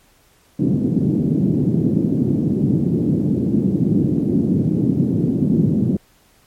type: band-pass noise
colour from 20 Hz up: pink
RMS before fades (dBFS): -17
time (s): 0.59-5.97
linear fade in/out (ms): 5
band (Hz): 140 to 300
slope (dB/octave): 24
effects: pink hiss -55 dBFS RMS until 6.46 s + MP3 64 kbps